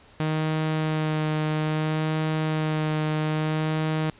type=tone with vibrato; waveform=sawtooth; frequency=155.5 Hz; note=D#3; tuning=1 cent flat; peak=-19 dBFS; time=0.2-4.1 s; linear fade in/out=0 ms; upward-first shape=sine; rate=0.61 Hz; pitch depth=14 cents each way; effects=pink hiss -53 dBFS RMS until 4.19 s + resampled to 8000 Hz